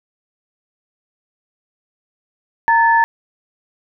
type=tone pair together; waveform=sine; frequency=921.4 / 1741 Hz; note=A#5 / A6; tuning=-20 / -19 cents; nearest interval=major seventh; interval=1101 cents; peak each=-11 / -15 dBFS; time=2.68-3.04 s; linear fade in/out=0 ms; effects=none